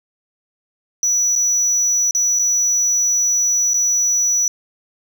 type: tone with dropouts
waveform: sine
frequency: 5900 Hz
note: F#8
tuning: 6 cents flat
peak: -11 dBFS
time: 1.03-4.48 s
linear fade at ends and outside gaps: 1 ms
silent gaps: 1.354-1.36 / 2.11-2.149 / 2.389-2.394 / 3.735-3.742 s
effects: tanh soft clip ceiling -13 dBFS + 8-bit